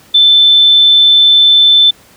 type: tone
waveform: sine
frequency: 3530 Hz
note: A7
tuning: 5 cents sharp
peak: -3 dBFS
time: 0.14-1.91 s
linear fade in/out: 10 ms
effects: pink hiss -43 dBFS RMS until 2.16 s + high-pass 80 Hz 12 dB/octave